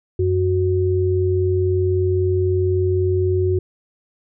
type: tone pair together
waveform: sine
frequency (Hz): 92.5 / 368.7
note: F#2 / F#4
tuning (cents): 0 / -6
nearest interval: 2 octaves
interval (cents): 2394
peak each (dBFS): -18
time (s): 0.19-3.59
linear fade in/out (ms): 5
effects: none